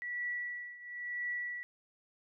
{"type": "tone with tremolo", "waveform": "sine", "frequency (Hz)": 1948, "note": "B6", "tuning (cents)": -24, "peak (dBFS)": -33, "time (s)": [0.02, 1.63], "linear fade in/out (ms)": 0, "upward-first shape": "triangle", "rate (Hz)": 0.98, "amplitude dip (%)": 85, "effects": []}